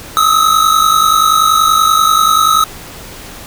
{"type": "tone pair together", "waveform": "square", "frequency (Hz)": [1253.6, 1304], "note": ["D#6", "E6"], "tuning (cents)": [13, -19], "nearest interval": "minor second", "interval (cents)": 68, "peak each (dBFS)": -11, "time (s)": [0.17, 2.64], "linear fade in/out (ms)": 0, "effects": ["pink hiss -31 dBFS RMS until 3.46 s"]}